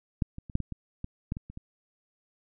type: clicks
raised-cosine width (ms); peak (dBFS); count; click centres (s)
5; -13 / -27 / -30 / -12 / -21 / -23 / -22 / -17 / -24 / -30 / -27; 11; 0.222 / 0.384 / 0.498 / 0.554 / 0.603 / 0.723 / 1.044 / 1.321 / 1.369 / 1.5 / 1.574
effects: none